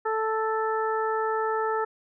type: harmonic tone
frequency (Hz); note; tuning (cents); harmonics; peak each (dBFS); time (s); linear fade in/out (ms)
440; A4; 0; 1 / 2 / 3 / 4; -27 / -29 / -30 / -36; 0.05-1.85; 10
effects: none